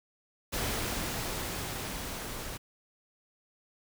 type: noise with level ramp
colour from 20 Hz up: pink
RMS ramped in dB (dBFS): -32 to -40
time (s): 0.52-2.58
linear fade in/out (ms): 20
effects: none